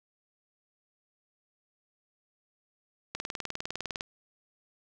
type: click train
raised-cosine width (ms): 0.2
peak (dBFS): -17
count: 18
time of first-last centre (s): 3.15-4.009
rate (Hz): 19.8
effects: none